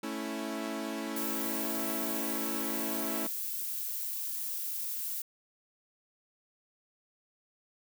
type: chord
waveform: sawtooth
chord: A major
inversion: none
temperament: equal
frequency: 220 / 277.2 / 329.6 Hz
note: A3 / C#4 / E4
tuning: 0 / 0 / 0 cents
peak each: -35 dBFS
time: 0.03-3.27 s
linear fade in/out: 5 ms
type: noise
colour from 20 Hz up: violet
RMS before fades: -36 dBFS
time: 1.16-5.22 s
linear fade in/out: 5 ms
effects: none